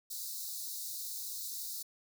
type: high-pass noise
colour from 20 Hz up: white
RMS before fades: -41 dBFS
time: 0.1-1.83 s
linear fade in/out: 10 ms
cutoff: 3800 Hz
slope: 96 dB/octave
effects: none